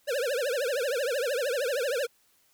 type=tone with vibrato; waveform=square; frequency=523.3 Hz; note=C5; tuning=in tune; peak=-27 dBFS; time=0.07-2.07 s; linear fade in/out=20 ms; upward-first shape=triangle; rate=13 Hz; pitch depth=260 cents each way; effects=white hiss -66 dBFS RMS until 2.53 s